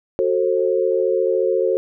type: chord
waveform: sine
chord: F# diminished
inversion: none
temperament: just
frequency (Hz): 370 / 444 / 532.8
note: F#4 / A4 / C5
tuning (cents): 0 / +16 / +31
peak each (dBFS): -20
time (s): 0.19-1.77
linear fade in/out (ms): 0
effects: none